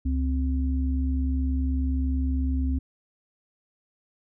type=tone pair together; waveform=sine; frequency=69.3 / 260.5 Hz; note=C#2 / C4; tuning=0 / -7 cents; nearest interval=octave + major seventh; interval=2293 cents; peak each=-23 / -29 dBFS; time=0.05-2.79 s; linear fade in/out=10 ms; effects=none